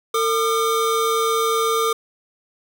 square tone pair together, 451.4 / 1206 Hz, A4 / D6, +44 / +46 cents, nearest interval octave + perfect fourth, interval 1702 cents, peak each -21 dBFS, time 0.14-1.93 s, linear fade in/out 5 ms, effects none

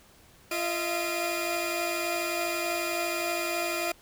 sawtooth tone cluster, 343.7 / 632 / 684 / 2430 Hz, F4 / D#5 / F5 / D#7, -28 / +27 / -36 / -42 cents, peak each -30 dBFS, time 0.51-3.92 s, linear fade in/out 5 ms, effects pink hiss -57 dBFS RMS until 4.01 s

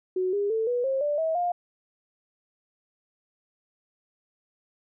sine tone with pitch steps, 369.9 / 405.7 / 445 / 488.1 / 535.3 / 587.2 / 644 / 706.4 Hz, F#4 / G#4 / A4 / B4 / C5 / D5 / E5 / F5, 0 / -41 / +20 / -20 / +39 / 0 / -41 / +20 cents, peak -23 dBFS, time 0.16-1.52 s, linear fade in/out 5 ms, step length 170 ms, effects none

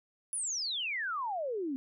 sine exponential sweep, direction down, 10548 to 255.2 Hz, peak -32 dBFS, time 0.33-1.76 s, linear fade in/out 0 ms, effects none

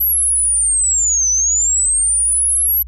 sine linear two-way sweep, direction down then up, 11840 to 5950 to 11840 Hz, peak -12 dBFS, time 0-2.83 s, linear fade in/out 10 ms, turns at 1.3 s, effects added 60 Hz sine -30 dBFS peak until 2.87 s

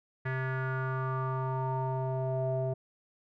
square tone with low-pass filter sweep, 130.81 Hz, C3, in tune, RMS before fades -32 dBFS, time 0.25-2.74 s, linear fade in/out 10 ms, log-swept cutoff 1800 to 590 Hz, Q 5.3, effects none

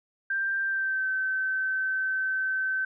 sine tone with pitch glide, 1579 to 1537.6 Hz, G6 to G6, +12 to -34 cents, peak -25 dBFS, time 0.3-2.85 s, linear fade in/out 5 ms, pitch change -46 cents, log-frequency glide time 0.65-1.08 s, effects none

